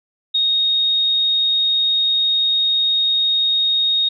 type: tone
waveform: sine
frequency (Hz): 3729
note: A#7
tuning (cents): 0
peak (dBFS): -14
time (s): 0.34-4.09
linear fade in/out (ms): 10
effects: none